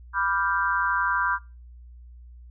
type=chord; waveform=sine; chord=G dominant seventh; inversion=first; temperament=equal; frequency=987.8 / 1174.7 / 1396.9 / 1568 Hz; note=B5 / D6 / F6 / G6; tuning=0 / 0 / 0 / 0 cents; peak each=-27 / -28 / -28 / -26 dBFS; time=0.13-1.39 s; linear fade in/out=50 ms; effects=noise-tail reverb RT60 0.3 s tail -21 dB re dry + added 60 Hz sine -43 dBFS peak until 2.5 s